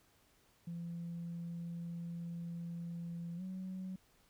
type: tone with pitch glide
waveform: sine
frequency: 170.2 to 186.68 Hz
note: F3 to F#3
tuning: -44 to +16 cents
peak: -39 dBFS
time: 0.67-3.96 s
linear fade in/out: 5 ms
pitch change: +160 cents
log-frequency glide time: 3.36-3.42 s
effects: tanh soft clip ceiling -37 dBFS + pink hiss -70 dBFS RMS until 4.29 s